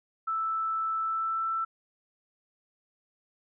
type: tone with pitch glide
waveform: sine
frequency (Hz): 1318.5 to 1330.7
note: E6 to E6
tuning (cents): 0 to +16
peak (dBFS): -27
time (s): 0.27-1.65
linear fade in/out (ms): 10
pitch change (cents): +16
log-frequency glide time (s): 1-1.47
effects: none